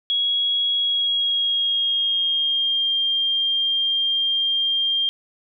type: tone with pitch glide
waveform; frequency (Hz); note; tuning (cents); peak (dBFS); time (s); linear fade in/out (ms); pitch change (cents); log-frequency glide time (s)
sine; 3322 to 3198; G#7 to G7; 0 to +34; -18; 0.1-5.09; 0; -66; 0.76-2.92
effects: none